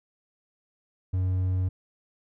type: tone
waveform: triangle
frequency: 92.5 Hz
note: F#2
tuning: in tune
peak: -21 dBFS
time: 1.13-1.69 s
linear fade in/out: 10 ms
effects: none